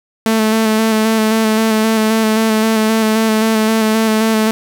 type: tone with vibrato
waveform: sawtooth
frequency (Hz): 220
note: A3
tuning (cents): 0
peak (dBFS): -7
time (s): 0.26-4.51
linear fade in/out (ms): 0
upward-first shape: square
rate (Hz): 3.8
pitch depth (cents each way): 20
effects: 7-bit